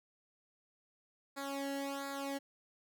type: tone with flanger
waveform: sawtooth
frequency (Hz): 277.2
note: C#4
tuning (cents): 0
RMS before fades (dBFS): -40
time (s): 1.36-2.39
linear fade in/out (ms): 20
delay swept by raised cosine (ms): 0.34 to 0.85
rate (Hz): 1.4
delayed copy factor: -0.95
effects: none